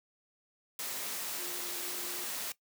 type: tone in noise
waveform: sine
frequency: 354.7 Hz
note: F4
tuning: 27 cents sharp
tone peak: -48 dBFS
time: 1.38-2.24 s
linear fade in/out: 2 ms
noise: white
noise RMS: -38 dBFS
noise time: 0.79-2.52 s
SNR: -13 dB
effects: noise-tail reverb RT60 0.1 s tail -18 dB re dry + high-pass 200 Hz 12 dB/octave